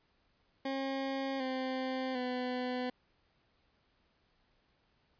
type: tone with pitch steps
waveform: 20% pulse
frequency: 270 / 260.2 / 250.8 Hz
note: C#4 / C4 / B3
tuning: -45 / -9 / +27 cents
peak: -29 dBFS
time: 0.65-2.9 s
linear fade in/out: 5 ms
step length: 750 ms
effects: pink hiss -73 dBFS RMS until 5.19 s + resampled to 11025 Hz